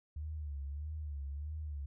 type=tone with vibrato; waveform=sine; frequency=73.42 Hz; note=D2; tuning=in tune; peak=-38 dBFS; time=0.16-1.86 s; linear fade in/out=5 ms; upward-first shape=sine; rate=1.6 Hz; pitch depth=98 cents each way; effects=none